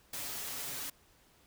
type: noise with comb filter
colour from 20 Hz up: white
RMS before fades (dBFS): -40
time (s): 0.13-0.9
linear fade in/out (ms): 5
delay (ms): 7.1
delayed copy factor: +0.7
effects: pink hiss -65 dBFS RMS until 1.46 s